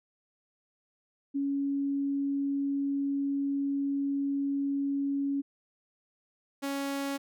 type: tone pair in turn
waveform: sine / sawtooth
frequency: 279.1 / 277.7 Hz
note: C#4 / C#4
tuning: +12 / +3 cents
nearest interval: unison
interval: 9 cents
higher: first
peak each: -27 dBFS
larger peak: neither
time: 1.34-5.42 / 6.62-7.18 s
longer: first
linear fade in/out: 20 ms
effects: none